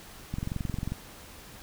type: click train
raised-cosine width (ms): 5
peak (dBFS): -19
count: 14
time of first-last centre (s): 0.34-0.92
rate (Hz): 22.4
effects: pink hiss -48 dBFS RMS until 1.62 s